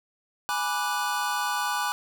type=chord; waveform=square; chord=G# half-diminished seventh; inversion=none; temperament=equal with one note detuned; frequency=830.6 / 980.4 / 1174.7 / 1480 Hz; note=G#5 / B5 / D6 / F#6; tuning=0 / -13 / 0 / 0 cents; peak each=-32 dBFS; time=0.49-1.92 s; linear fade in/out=0 ms; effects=none